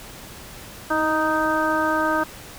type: harmonic tone with a mistuned harmonic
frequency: 311.1 Hz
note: D#4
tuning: in tune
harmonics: 1 / 2 / 3 / 4 / 5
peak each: -25 / -25 / -25 / -25 / -25 dBFS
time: 0.9-2.24 s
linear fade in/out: 10 ms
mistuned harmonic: 1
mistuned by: +27 cents
effects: pink hiss -40 dBFS RMS until 2.58 s